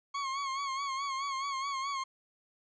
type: tone with vibrato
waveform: 40% pulse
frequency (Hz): 1095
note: C#6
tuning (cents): -22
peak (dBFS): -32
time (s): 0.14-2.04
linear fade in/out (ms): 10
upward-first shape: sine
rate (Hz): 4.7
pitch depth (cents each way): 59
effects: resampled to 16000 Hz + 12-bit